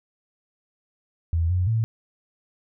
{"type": "tone with pitch steps", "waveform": "sine", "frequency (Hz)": [83, 90.6, 112.7], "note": ["E2", "F#2", "A2"], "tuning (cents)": [12, -36, 42], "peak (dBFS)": -19, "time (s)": [1.33, 1.84], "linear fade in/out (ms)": 0, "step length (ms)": 170, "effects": []}